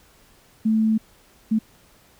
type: tone bursts at uneven times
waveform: sine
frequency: 219.6 Hz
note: A3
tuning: 3 cents flat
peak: -16 dBFS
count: 2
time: 0.65-0.98 / 1.51-1.59 s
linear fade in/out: 10 ms
effects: pink hiss -55 dBFS RMS until 2.19 s